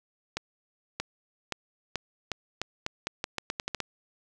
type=accelerating click train; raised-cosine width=0.2 ms; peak=-13 dBFS; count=15; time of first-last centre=0.37-3.803 s; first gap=630 ms; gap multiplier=0.83; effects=none